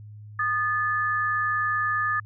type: tone pair together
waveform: sine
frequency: 1227 / 1735.2 Hz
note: D#6 / A6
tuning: -25 / -25 cents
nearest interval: tritone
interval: 600 cents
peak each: -25 dBFS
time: 0.39-2.2 s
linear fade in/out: 5 ms
effects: added 105 Hz sine -40 dBFS peak until 2.25 s